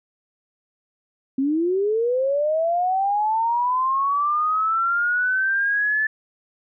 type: linear sweep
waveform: sine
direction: up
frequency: 260.1 to 1750 Hz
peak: -18 dBFS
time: 1.38-6.07 s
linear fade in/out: 5 ms
effects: none